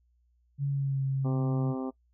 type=tone with pitch glide; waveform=sine; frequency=140.3 to 135.05 Hz; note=C#3 to C#3; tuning=+21 to -45 cents; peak=-26 dBFS; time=0.58-1.75 s; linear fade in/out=50 ms; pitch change=-66 cents; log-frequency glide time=0.68-1.03 s
type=harmonic tone; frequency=130.81 Hz; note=C3; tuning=in tune; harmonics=2 / 3 / 4 / 5 / 6 / 7 / 8 / 9; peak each=-32 / -39 / -42 / -46 / -44 / -50 / -50 / -49 dBFS; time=1.24-1.91 s; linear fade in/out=20 ms
effects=noise-tail reverb RT60 0.1 s tail -21 dB re dry + added 60 Hz sine -65 dBFS peak until 2.13 s